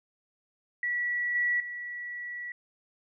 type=tone with level steps; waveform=sine; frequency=1942 Hz; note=B6; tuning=30 cents flat; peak=-27 / -24 / -35 dBFS; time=0.83-2.52 s; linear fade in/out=2 ms; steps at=1.35 / 1.6 s; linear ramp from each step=2 ms; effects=none